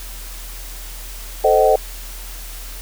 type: chord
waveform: sine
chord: A diminished seventh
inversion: none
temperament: equal with one note detuned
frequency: 440 / 523.3 / 622.3 / 758.2 Hz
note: A4 / C5 / Eb5 / Gb5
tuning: 0 / 0 / 0 / +42 cents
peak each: -16 dBFS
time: 1.44-1.76 s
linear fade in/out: 5 ms
effects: added 41 Hz sine -31 dBFS peak until 2.81 s + white hiss -36 dBFS RMS until 2.81 s